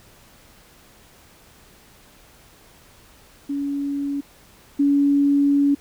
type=tone pair in turn; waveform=sine; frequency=282.2 / 283.2 Hz; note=C#4 / C#4; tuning=+31 / +37 cents; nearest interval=unison; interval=6 cents; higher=second; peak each=-22 / -14 dBFS; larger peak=second; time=3.49-4.21 / 4.79-5.75 s; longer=second; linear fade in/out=10 ms; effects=pink hiss -51 dBFS RMS until 5.8 s